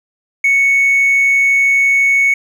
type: tone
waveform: triangle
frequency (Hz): 2217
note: C#7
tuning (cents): 0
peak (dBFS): -6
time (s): 0.44-2.34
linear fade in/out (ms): 5
effects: tanh soft clip ceiling -4 dBFS